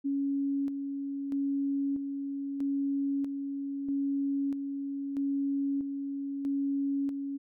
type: tone with tremolo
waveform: sine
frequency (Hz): 278.2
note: C#4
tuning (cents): +6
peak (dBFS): -27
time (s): 0.04-7.38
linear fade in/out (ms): 20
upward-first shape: square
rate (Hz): 0.78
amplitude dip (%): 45
effects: none